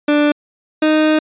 30% pulse tone pair in turn, 294.7 / 309.5 Hz, D4 / D#4, +6 / -9 cents, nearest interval minor second, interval 85 cents, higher second, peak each -8 dBFS, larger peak neither, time 0.08-0.32 / 0.82-1.19 s, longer second, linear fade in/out 5 ms, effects resampled to 8000 Hz

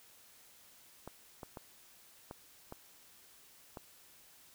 clicks, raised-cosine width 1 ms, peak -30 dBFS, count 6, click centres 1.076 / 1.432 / 1.572 / 2.311 / 2.724 / 3.772 s, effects white hiss -61 dBFS RMS until 4.54 s

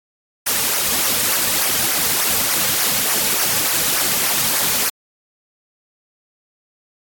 white noise with flanger, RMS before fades -18 dBFS, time 0.46-4.9 s, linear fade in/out 10 ms, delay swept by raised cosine 0.25 to 3.05 ms, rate 3.4 Hz, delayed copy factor -0.65, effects AAC 64 kbps

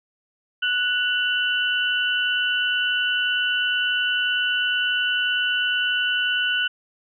sine tone cluster, 1477 / 2755 / 2983 Hz, F#6 / F7 / F#7, -3 / -24 / +13 cents, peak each -22 / -28 / -24 dBFS, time 0.62-6.68 s, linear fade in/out 10 ms, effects none

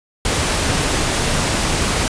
pink noise, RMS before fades -18 dBFS, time 0.25-2.08 s, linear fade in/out 2 ms, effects resampled to 22050 Hz

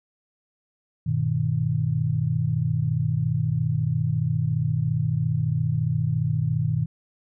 sine chord, G augmented, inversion none, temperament equal with one note detuned, 98 / 121.07 / 155.56 Hz, G2 / B2 / D#3, 0 / -34 / 0 cents, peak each -29 / -24 / -24 dBFS, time 1.06-6.86 s, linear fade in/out 10 ms, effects none

